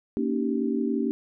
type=chord; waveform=sine; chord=Eb dominant seventh; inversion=second; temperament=just; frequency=233.3 / 280 / 311.1 / 388.9 Hz; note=Bb3 / Db4 / Eb4 / G4; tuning=+2 / +18 / 0 / -14 cents; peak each=-27 / -28 / -32 / -30 dBFS; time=0.17-1.11 s; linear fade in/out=0 ms; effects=none